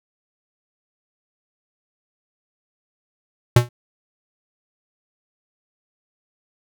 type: tone with exponential decay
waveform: square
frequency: 121 Hz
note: B2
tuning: 35 cents flat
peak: -7 dBFS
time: 3.56-3.69 s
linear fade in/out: 5 ms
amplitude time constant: 27 ms
effects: none